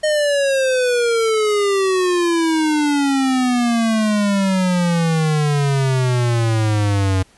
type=exponential sweep; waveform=square; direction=down; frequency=618 to 93.3 Hz; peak=-15 dBFS; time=0.03-7.23 s; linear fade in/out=10 ms; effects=pink hiss -52 dBFS RMS until 7.37 s + resampled to 24000 Hz